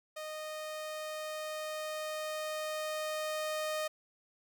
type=tone with level ramp; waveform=sawtooth; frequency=618 Hz; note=D#5; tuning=12 cents flat; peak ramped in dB=-36 to -29 dBFS; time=0.16-3.88 s; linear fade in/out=10 ms; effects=none